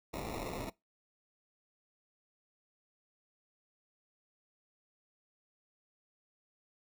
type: noise with sample-and-hold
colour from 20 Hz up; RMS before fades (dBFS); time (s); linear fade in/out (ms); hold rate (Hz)
violet; -40; 0.13-0.7; 10; 1575
effects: noise-tail reverb RT60 0.2 s tail -22 dB re dry